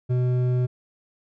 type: tone with hard clipping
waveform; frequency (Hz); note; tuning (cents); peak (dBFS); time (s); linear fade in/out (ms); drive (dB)
sine; 125.2; B2; +24; -21; 0.09-0.67; 20; 8
effects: none